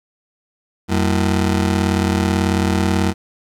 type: ring-modulated tone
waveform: 25% pulse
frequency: 138.59 Hz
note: C#3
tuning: in tune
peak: -8 dBFS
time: 0.88-3.14 s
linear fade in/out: 50 ms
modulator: 50.2 Hz
effects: low-pass 10000 Hz 12 dB/octave + 8-bit